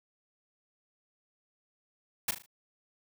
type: noise with echo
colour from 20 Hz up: white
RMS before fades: -29 dBFS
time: 2.28-2.31 s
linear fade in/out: 5 ms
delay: 38 ms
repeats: 4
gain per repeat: -8 dB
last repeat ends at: 2.462 s
effects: none